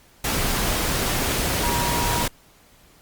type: tone in noise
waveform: sine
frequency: 954 Hz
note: A#5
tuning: 40 cents sharp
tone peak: -26 dBFS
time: 1.63-2.23 s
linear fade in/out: 5 ms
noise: pink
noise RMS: -23 dBFS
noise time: 0.24-2.28 s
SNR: -6 dB
effects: pink hiss -54 dBFS RMS until 3.01 s + Opus 48 kbps